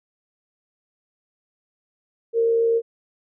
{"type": "tone with frequency modulation", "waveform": "sine", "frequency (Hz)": 460, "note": "A#4", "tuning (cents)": -23, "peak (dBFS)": -16, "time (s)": [2.33, 2.82], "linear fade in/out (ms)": 50, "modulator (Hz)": 72.6, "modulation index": 0.23, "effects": []}